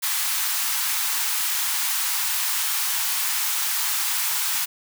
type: high-pass noise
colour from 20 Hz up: white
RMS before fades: -24 dBFS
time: 0.02-4.66 s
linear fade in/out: 20 ms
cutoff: 820 Hz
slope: 48 dB/octave
effects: none